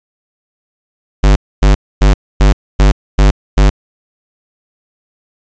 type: tone bursts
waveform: square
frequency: 49.5 Hz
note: G1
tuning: 18 cents sharp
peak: -5 dBFS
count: 7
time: 1.23-3.7 s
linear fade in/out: 10 ms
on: 130 ms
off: 260 ms
effects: resampled to 16000 Hz + 7-bit